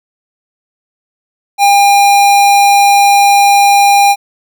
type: tone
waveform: square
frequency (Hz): 804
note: G5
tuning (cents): +44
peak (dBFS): -5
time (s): 1.58-4.16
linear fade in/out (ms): 50
effects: none